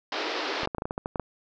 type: band-pass noise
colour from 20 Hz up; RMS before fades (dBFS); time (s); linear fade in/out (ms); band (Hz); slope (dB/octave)
pink; -31; 0.12-0.66; 2; 300 to 5100; 48
type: clicks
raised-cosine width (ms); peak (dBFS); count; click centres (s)
1; -16; 11; 0.633 / 0.674 / 0.748 / 0.783 / 0.821 / 0.855 / 0.909 / 0.979 / 1.059 / 1.158 / 1.197
effects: none